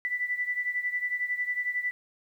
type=beating tone pair; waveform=sine; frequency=1975.5 / 1986.5 Hz; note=B6 / B6; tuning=0 / +10 cents; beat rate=11 Hz; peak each=-29 / -33 dBFS; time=0.05-1.91 s; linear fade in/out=0 ms; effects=10-bit